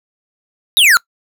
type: exponential sweep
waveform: square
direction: down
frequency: 3922 to 1318.5 Hz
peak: -7 dBFS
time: 0.77-0.97 s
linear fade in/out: 0 ms
effects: noise-tail reverb RT60 0.1 s tail -23 dB re dry